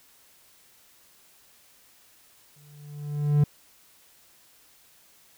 triangle tone with exponential growth, 146.83 Hz, D3, in tune, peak -13 dBFS, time 2.56-3.44 s, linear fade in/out 5 ms, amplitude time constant 190 ms, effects white hiss -58 dBFS RMS until 5.37 s

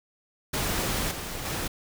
pink noise with level steps, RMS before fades -28 / -35 / -31 dBFS, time 0.53-1.68 s, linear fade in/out 10 ms, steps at 1.11 / 1.45 s, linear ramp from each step 5 ms, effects none

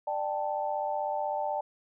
sine chord, D suspended fourth, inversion none, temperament equal with one note detuned, 594.8 / 784 / 880 Hz, D5 / G5 / A5, +22 / 0 / 0 cents, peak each -33 dBFS, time 0.07-1.61 s, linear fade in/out 5 ms, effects none

